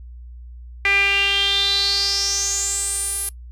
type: tone with band-pass filter sweep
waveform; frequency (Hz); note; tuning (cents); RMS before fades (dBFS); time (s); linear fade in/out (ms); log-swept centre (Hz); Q
sawtooth; 397.3; G4; +23; -20; 0.85-3.29; 2; 2200 to 11000; 7.7
effects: noise-tail reverb RT60 0.1 s tail -21 dB re dry + added 60 Hz sine -35 dBFS peak until 3.51 s